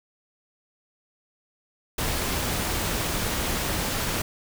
pink noise, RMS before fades -27 dBFS, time 1.98-4.22 s, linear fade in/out 5 ms, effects none

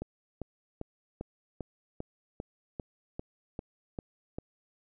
click train, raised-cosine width 2 ms, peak -23 dBFS, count 12, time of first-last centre 0.02-4.385 s, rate 2.52 Hz, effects none

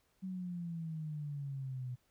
sine exponential sweep, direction down, 190.1 to 123.5 Hz, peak -38 dBFS, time 0.22-1.96 s, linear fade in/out 20 ms, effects pink hiss -75 dBFS RMS until 2.1 s

